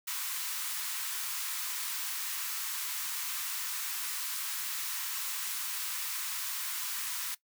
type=high-pass noise; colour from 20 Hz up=white; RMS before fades=-36 dBFS; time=0.07-7.35 s; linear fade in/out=10 ms; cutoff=930 Hz; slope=48 dB/octave; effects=noise-tail reverb RT60 0.1 s tail -18 dB re dry